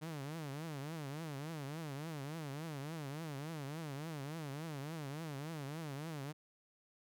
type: tone with vibrato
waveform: sawtooth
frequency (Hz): 150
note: D3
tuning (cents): +37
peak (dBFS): -38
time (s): 0.01-6.33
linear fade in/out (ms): 20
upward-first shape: triangle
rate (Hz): 3.5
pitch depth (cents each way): 210
effects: none